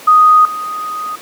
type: tone with level steps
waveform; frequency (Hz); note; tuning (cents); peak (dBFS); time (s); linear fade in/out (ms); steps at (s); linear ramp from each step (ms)
sine; 1244.5; D#6; 0; -4 / -19; 0.07-1.16; 10; 0.45; 2
effects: pink hiss -34 dBFS RMS until 1.21 s + high-pass 300 Hz 12 dB/octave